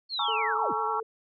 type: linear sweep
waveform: sine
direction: down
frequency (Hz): 4431 to 59.7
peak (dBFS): -29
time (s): 0.09-0.74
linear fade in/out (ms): 50
type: chord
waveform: sine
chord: A# half-diminished seventh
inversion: third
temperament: just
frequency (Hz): 839.1 / 932.3 / 1118.8 / 1342.6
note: G#5 / A#5 / C#6 / E6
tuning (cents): +18 / 0 / +16 / +31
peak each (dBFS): -32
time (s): 0.19-1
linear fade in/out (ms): 2
type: tone with vibrato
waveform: sine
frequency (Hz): 440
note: A4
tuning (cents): 0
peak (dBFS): -34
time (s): 0.28-1.03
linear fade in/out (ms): 5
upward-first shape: sine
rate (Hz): 10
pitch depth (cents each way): 34
effects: none